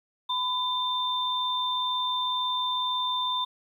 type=tone pair together; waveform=sine; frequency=1004 / 3578 Hz; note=B5 / A7; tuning=+28 / +28 cents; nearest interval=octave + minor seventh; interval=2200 cents; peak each=-28 dBFS; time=0.29-3.45 s; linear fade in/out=10 ms; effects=10-bit